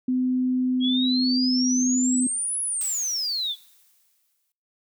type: tone with pitch glide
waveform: sine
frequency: 254.3 to 252.8 Hz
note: C4 to B3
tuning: -49 to +41 cents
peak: -20 dBFS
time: 0.08-2.27 s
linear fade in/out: 5 ms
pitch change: -10 cents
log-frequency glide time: 1.26-1.73 s
type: exponential two-way sweep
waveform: sine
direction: up then down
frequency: 3259 to 10548 to 3372 Hz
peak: -24 dBFS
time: 0.8-3.56 s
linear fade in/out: 50 ms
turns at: 2.62 s
type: noise with exponential decay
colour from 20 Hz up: blue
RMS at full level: -35 dBFS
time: 2.81-4.52 s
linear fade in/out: 0 ms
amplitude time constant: 370 ms
effects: noise-tail reverb RT60 0.6 s tail -22 dB re dry